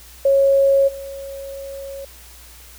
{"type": "tone with level steps", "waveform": "sine", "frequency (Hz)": 549, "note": "C#5", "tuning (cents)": -17, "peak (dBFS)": [-11, -29], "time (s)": [0.25, 2.05], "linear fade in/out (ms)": 5, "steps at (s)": 0.87, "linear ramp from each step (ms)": 20, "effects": ["added 60 Hz sine -44 dBFS peak until 2.78 s", "white hiss -44 dBFS RMS until 2.78 s"]}